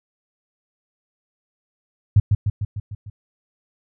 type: tone with echo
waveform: sine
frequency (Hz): 102.8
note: G#2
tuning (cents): -17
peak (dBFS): -8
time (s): 2.16-2.2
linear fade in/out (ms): 5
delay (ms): 150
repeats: 6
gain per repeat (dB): -4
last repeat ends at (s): 3.1
effects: none